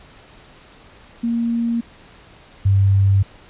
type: tone pair in turn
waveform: sine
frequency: 233.1 / 98.01 Hz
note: A#3 / G2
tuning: 0 / 0 cents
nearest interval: octave + minor third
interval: 1500 cents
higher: first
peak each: -17 / -11 dBFS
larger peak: second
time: 1.23-1.81 / 2.65-3.23 s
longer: neither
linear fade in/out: 10 ms
effects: pink hiss -46 dBFS RMS until 3.49 s + resampled to 8000 Hz